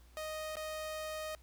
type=tone with dropouts; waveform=sawtooth; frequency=622.3 Hz; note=D#5; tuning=in tune; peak=-35 dBFS; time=0.17-1.35 s; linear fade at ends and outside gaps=0 ms; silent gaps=0.555-0.568 s; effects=added 60 Hz sine -57 dBFS peak until 1.42 s + pink hiss -67 dBFS RMS until 1.42 s